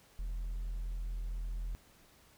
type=tone with hard clipping; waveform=sine; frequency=42.12 Hz; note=E1; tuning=38 cents sharp; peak=-36 dBFS; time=0.19-1.75 s; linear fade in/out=0 ms; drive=2 dB; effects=pink hiss -63 dBFS RMS until 2.37 s